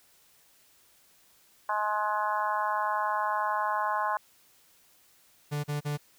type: harmonic tone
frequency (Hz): 211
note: G#3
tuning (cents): +28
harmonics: 3 / 4 / 5 / 6 / 7 / 8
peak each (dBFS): -36 / -31 / -29 / -40 / -36 / -41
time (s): 1.69-4.17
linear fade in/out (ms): 2
type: tone bursts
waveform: 45% pulse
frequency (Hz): 146.83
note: D3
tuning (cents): 0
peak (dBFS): -29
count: 3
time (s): 5.51-5.976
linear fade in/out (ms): 20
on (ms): 130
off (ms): 38
effects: white hiss -62 dBFS RMS until 6.18 s